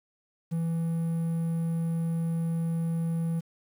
triangle tone with quantisation, 165.6 Hz, E3, 8 cents sharp, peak -24 dBFS, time 0.51-3.41 s, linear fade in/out 20 ms, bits 9, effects none

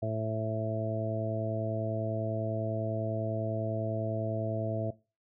harmonic tone, 110 Hz, A2, in tune, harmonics 1 / 2 / 3 / 4 / 5 / 6, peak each -33 / -40 / -40 / -42 / -40 / -33 dBFS, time 0.02-4.91 s, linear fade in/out 10 ms, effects noise-tail reverb RT60 0.3 s tail -20 dB re dry

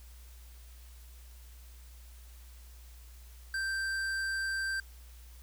triangle tone with hard clipping, 1568 Hz, G6, in tune, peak -33 dBFS, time 3.54-4.8 s, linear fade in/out 2 ms, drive 15 dB, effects added 60 Hz sine -49 dBFS peak until 5.42 s + white hiss -60 dBFS RMS until 5.42 s

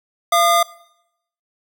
square tone pair together, 684 / 1216.3 Hz, F5 / D#6, -36 / -40 cents, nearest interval minor seventh, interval 996 cents, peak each -16 dBFS, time 0.32-0.63 s, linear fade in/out 5 ms, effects noise-tail reverb RT60 0.8 s tail -21 dB re dry

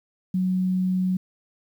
sine tone, 184.9 Hz, F#3, 1 cent flat, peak -20 dBFS, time 0.34-1.17 s, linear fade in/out 5 ms, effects 9-bit

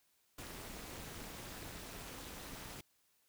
pink noise with amplitude modulation, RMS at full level -45 dBFS, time 0.38-2.81 s, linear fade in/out 5 ms, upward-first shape sine, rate 241 Hz, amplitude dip 80%, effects white hiss -75 dBFS RMS until 3.28 s

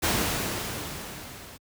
pink noise with level ramp, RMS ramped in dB -23 to -45 dBFS, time 0.02-1.58 s, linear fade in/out 20 ms, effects high-pass 60 Hz 12 dB/octave

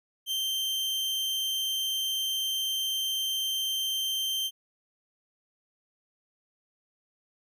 40% pulse tone, 3136 Hz, G7, in tune, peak -27 dBFS, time 0.26-4.51 s, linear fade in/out 50 ms, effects none

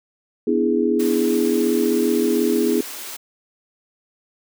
sine chord, E dominant seventh, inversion second, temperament equal, 246.9 / 293.7 / 329.6 / 415.3 Hz, B3 / D4 / E4 / G#4, 0 / 0 / 0 / 0 cents, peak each -21 / -25 / -21 / -20 dBFS, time 0.47-2.81 s, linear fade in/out 5 ms
white high-pass noise, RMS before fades -33 dBFS, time 0.99-3.17 s, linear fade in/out 10 ms, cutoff 230 Hz, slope 96 dB/octave
effects none

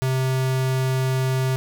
square tone, 130.81 Hz, C3, in tune, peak -20 dBFS, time 0.02-1.56 s, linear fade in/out 0 ms, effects none

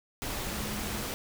sine tone in noise, 209.2 Hz, G#3, 13 cents sharp, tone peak -40 dBFS, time 0.52-1.01 s, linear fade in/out 0 ms, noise pink, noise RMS -35 dBFS, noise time 0.22-1.14 s, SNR -8 dB, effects none

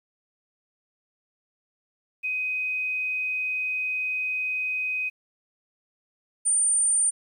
sine tone pair in turn, 2511 / 9021 Hz, D#7 / C#9, +15 / +29 cents, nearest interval octave + minor seventh, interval 2214 cents, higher second, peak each -25 / -19 dBFS, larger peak second, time 2.23-5.1 / 6.45-7.11 s, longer first, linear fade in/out 20 ms, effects 10-bit

